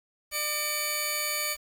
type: tone pair together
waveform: 10% pulse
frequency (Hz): 600 / 2288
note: D5 / D7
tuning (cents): +37 / -46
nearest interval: octave + major seventh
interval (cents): 2317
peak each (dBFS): -25 / -20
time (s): 0.31-1.57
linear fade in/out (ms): 50
effects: 8-bit